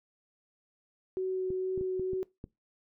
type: tone with vibrato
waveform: sine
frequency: 373.5 Hz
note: F#4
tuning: 16 cents sharp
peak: -29 dBFS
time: 1.17-2.23 s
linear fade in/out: 0 ms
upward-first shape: sine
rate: 2.2 Hz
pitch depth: 8 cents each way
type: clicks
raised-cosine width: 3 ms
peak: -28 dBFS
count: 6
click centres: 1.504 / 1.777 / 1.811 / 1.996 / 2.133 / 2.441 s
effects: noise-tail reverb RT60 0.2 s tail -21 dB re dry